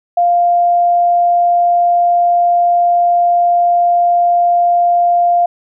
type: tone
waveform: sine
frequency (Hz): 698.5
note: F5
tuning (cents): 0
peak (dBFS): -8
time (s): 0.17-5.46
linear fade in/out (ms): 5
effects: none